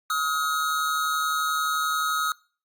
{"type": "tone pair together", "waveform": "square", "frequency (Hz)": [1268.5, 1420], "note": ["D#6", "F6"], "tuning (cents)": [33, 28], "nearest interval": "major second", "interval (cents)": 195, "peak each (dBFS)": [-25, -30], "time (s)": [0.1, 2.32], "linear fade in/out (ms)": 2, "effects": ["noise-tail reverb RT60 0.4 s tail -23 dB re dry", "Opus 48 kbps"]}